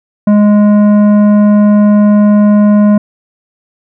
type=tone with tanh clipping; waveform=sine; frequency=207.7 Hz; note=G#3; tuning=in tune; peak=-5 dBFS; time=0.27-2.98 s; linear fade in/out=5 ms; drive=11 dB; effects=none